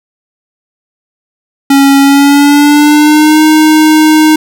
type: tone with pitch glide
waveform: square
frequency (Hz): 276.4 to 310.2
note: C#4 to D#4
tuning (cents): -5 to -5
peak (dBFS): -3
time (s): 1.7-4.36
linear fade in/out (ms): 5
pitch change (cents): +200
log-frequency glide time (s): 2-3.43
effects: none